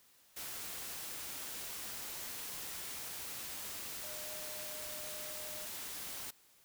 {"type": "tone in noise", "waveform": "sine", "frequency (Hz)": 610, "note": "D#5", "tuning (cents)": -34, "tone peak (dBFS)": -51, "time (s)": [4.03, 5.66], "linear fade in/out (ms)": 10, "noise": "white", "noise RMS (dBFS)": -44, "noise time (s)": [0.36, 6.31], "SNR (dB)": -10, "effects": ["white hiss -66 dBFS RMS until 6.64 s"]}